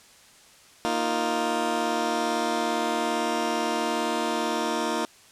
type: chord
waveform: 15% pulse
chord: Bb suspended fourth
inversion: none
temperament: just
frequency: 233.1 / 310.8 / 349.6 Hz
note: Bb3 / Eb4 / F4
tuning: 0 / -2 / +2 cents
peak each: -23 dBFS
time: 0.85-5.05 s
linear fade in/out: 0 ms
effects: white hiss -53 dBFS RMS until 5.31 s + low-pass 9000 Hz 12 dB/octave